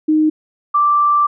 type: tone pair in turn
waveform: sine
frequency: 309.5 / 1173.3 Hz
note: D#4 / D6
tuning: -9 / -2 cents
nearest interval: octave + major seventh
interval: 2307 cents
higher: second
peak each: -10 dBFS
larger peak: neither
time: 0.08-0.3 / 0.74-1.27 s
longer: second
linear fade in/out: 10 ms
effects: none